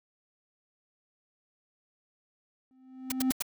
triangle tone with exponential growth, 259.6 Hz, C4, 13 cents flat, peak -20 dBFS, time 2.71-3.31 s, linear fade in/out 1 ms, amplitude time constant 130 ms
white noise bursts, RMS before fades -30 dBFS, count 4, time 3.1-3.423 s, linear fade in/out 5 ms, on 20 ms, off 81 ms
effects none

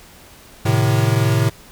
square chord, A diminished, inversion none, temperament equal with one note detuned, 110 / 130.81 / 153.87 Hz, A2 / C3 / Eb3, 0 / 0 / -19 cents, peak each -17 / -19 / -23 dBFS, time 0.65-1.5 s, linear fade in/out 10 ms, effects pink hiss -44 dBFS RMS until 1.71 s

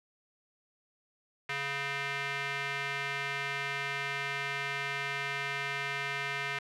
square tone with band-pass filter, 140 Hz, C#3, 18 cents sharp, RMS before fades -35 dBFS, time 1.49-6.59 s, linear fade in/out 5 ms, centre 2100 Hz, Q 2.2, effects none

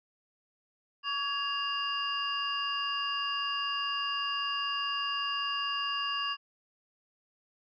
sine tone cluster, 1134 / 1665 / 2805 / 4879 Hz, C#6 / G#6 / F7 / D#8, +39 / +4 / +7 / -35 cents, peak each -34 / -39 / -33 / -40 dBFS, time 1.03-6.37 s, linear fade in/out 50 ms, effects none

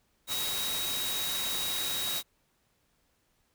sine tone in noise, 3811 Hz, A#7, 38 cents sharp, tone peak -33 dBFS, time 0.27-2.23 s, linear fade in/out 50 ms, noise white, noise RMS -34 dBFS, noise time 0.27-2.23 s, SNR -2 dB, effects pink hiss -72 dBFS RMS until 3.54 s

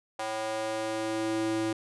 square tone with high-pass filter sweep, 110 Hz, A2, in tune, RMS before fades -31 dBFS, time 0.19-1.73 s, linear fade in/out 5 ms, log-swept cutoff 680 to 270 Hz, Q 2.3, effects resampled to 24000 Hz

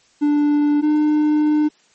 triangle tone pair in turn, 293.7 / 301.8 Hz, D4 / D4, 0 / +47 cents, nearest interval unison, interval 47 cents, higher second, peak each -11 dBFS, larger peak neither, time 0.21-0.82 / 0.82-1.69 s, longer second, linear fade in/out 20 ms, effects white hiss -56 dBFS RMS until 1.94 s + MP3 32 kbps

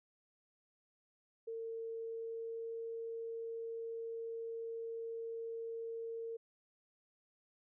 sine tone with pitch glide, 454.2 to 457.1 Hz, A#4 to A#4, -45 to -34 cents, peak -40 dBFS, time 1.47-6.37 s, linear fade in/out 10 ms, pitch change +11 cents, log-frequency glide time 1.93-2.78 s, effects none

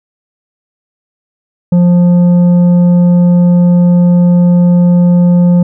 sine tone with tanh clipping, 176 Hz, F3, 14 cents sharp, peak -5 dBFS, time 1.72-5.63 s, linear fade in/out 5 ms, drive 7 dB, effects none

